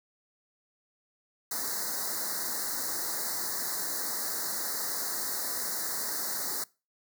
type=band-stop noise; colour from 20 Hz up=white; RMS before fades=-33 dBFS; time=1.51-6.64 s; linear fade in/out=5 ms; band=2000 to 4000 Hz; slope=96 dB/octave; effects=noise-tail reverb RT60 0.3 s tail -23 dB re dry + high-pass 200 Hz 12 dB/octave